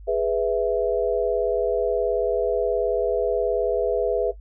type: chord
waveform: sine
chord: E major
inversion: first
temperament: equal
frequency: 415.3 / 493.9 / 659.3 Hz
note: G#4 / B4 / E5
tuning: 0 / 0 / 0 cents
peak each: -24 / -23 / -24 dBFS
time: 0.07-4.32 s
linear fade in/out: 20 ms
effects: noise-tail reverb RT60 0.1 s tail -17 dB re dry + added 50 Hz sine -39 dBFS peak until 4.4 s